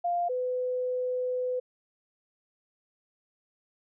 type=tone pair in turn; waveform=sine; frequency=698.5 / 502.7 Hz; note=F5 / B4; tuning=0 / +31 cents; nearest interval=tritone; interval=569 cents; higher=first; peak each=-25 / -27 dBFS; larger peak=first; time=0.04-0.29 / 0.29-1.6 s; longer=second; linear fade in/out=10 ms; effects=none